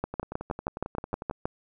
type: two click trains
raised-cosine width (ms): 1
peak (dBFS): -21 / -14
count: 14 / 10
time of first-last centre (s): 0.14-1.311 / 0.04-1.455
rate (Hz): 11.1 / 6.36
effects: none